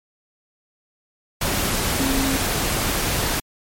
sine tone in noise, 269.2 Hz, C4, 49 cents sharp, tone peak -21 dBFS, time 2-2.37 s, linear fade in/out 5 ms, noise pink, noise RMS -22 dBFS, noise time 1.41-3.4 s, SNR -2 dB, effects MP3 64 kbps

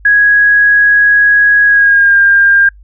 sine tone with pitch glide, 1661 to 1602.6 Hz, G#6 to G6, 0 to +38 cents, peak -4 dBFS, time 0.05-2.69 s, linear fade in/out 5 ms, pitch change -62 cents, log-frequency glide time 1.65-2.18 s, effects noise-tail reverb RT60 0.1 s tail -26 dB re dry + added 50 Hz sine -35 dBFS peak until 2.83 s

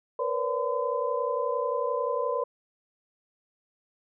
sine tone cluster, 472.7 / 504 / 570 / 1017 Hz, A#4 / B4 / C#5 / C6, +24 / +35 / +48 / -50 cents, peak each -31 dBFS, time 0.19-2.44 s, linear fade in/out 5 ms, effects none

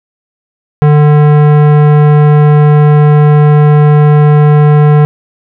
sine tone with tanh clipping, 148.8 Hz, D3, 23 cents sharp, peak -4 dBFS, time 0.82-5.05 s, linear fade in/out 0 ms, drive 18 dB, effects none

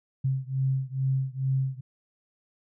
sine beating tone pair, 132.2 / 134.5 Hz, C3 / C3, +18 / +48 cents, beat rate 2.3 Hz, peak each -27 / -28 dBFS, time 0.24-1.81 s, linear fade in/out 10 ms, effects none

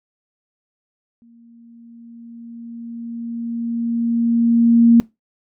sine tone with exponential growth, 233.1 Hz, A#3, in tune, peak -6 dBFS, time 1.22-5 s, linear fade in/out 0 ms, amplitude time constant 820 ms, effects noise-tail reverb RT60 0.2 s tail -22 dB re dry

